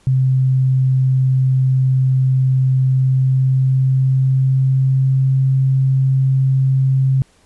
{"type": "tone with pitch glide", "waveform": "sine", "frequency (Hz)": [130.81, 133.1], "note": ["C3", "C3"], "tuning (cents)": [0, 30], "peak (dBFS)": -11, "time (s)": [0.07, 7.22], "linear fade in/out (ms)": 0, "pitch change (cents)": 30, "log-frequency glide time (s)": [2.8, 5.35], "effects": ["pink hiss -54 dBFS RMS until 7.45 s", "resampled to 24000 Hz"]}